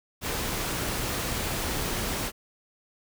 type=noise; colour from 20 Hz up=pink; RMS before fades=-30 dBFS; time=0.21-2.32 s; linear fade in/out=50 ms; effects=none